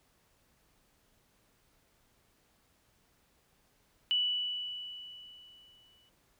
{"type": "tone with exponential decay", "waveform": "sine", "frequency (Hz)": 2960, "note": "F#7", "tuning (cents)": 0, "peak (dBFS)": -25, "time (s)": [4.11, 6.09], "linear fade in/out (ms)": 0, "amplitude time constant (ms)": 430, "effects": ["pink hiss -70 dBFS RMS until 6.39 s"]}